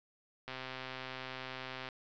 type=click train; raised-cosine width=0.3 ms; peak=-26 dBFS; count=184; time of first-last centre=0.48-1.888 s; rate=130 Hz; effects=resampled to 16000 Hz